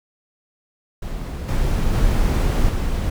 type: noise with level steps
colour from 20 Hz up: brown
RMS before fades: -27 / -19 / -17 / -21 dBFS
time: 1.02-3.1 s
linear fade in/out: 5 ms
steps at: 1.48 / 1.93 / 2.69 s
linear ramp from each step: 10 ms
effects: none